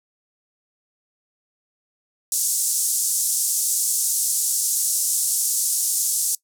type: band-pass noise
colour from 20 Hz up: white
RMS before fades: -22 dBFS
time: 2.32-6.35 s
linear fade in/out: 2 ms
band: 6200 to 11000 Hz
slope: 24 dB/octave
effects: noise-tail reverb RT60 0.1 s tail -22 dB re dry